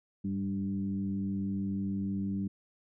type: tone with frequency modulation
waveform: sine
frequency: 196 Hz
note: G3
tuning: in tune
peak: -30 dBFS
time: 0.24-2.48 s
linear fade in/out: 10 ms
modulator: 96.4 Hz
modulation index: 0.73
effects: none